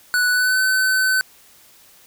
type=tone with pitch glide; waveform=square; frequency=1480 to 1519.9 Hz; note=F#6 to F#6; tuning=0 to +46 cents; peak=-16 dBFS; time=0.14-1.21 s; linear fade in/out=0 ms; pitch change=+46 cents; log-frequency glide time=0.29-0.6 s; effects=white hiss -50 dBFS RMS until 2.06 s